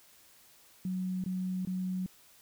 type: tone bursts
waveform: sine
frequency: 185 Hz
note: F#3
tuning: in tune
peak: -31 dBFS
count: 3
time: 0.85-2.062 s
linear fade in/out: 2 ms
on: 390 ms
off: 21 ms
effects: white hiss -60 dBFS RMS until 2.41 s